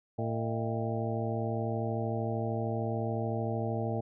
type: harmonic tone with a mistuned harmonic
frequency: 113.3 Hz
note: A#2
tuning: 49 cents flat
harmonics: 1 / 2 / 3 / 4 / 5 / 6 / 7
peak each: -33 / -37 / -40 / -38 / -39 / -40 / -41 dBFS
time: 0.18-4.01 s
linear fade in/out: 10 ms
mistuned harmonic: 5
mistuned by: +120 cents
effects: none